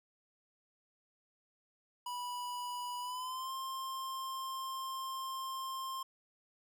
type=tone with pitch glide; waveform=square; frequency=981 to 1057.5 Hz; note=B5 to C6; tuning=-12 to +18 cents; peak=-39 dBFS; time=2.06-6.03 s; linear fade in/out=5 ms; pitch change=+130 cents; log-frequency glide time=3-3.52 s; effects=none